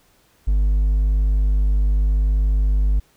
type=tone with hard clipping; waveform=triangle; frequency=50.4 Hz; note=G1; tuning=49 cents sharp; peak=-15 dBFS; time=0.47-3 s; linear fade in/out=10 ms; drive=5 dB; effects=pink hiss -58 dBFS RMS until 3.16 s